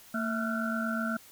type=tone cluster; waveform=sine; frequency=227.2 / 655 / 1362 / 1410 / 1501 Hz; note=A#3 / E5 / F6 / F6 / F#6; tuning=-44 / -11 / -44 / +16 / +24 cents; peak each=-31 / -38 / -36 / -38 / -38 dBFS; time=0.14-1.17 s; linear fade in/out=5 ms; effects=white hiss -54 dBFS RMS until 1.31 s